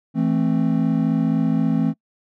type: chord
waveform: triangle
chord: A minor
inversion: second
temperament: just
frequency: 165 / 220 / 264 Hz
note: E3 / A3 / C4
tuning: +2 / 0 / +16 cents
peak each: -19 dBFS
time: 0.14-1.94 s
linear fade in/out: 50 ms
effects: noise-tail reverb RT60 0.1 s tail -25 dB re dry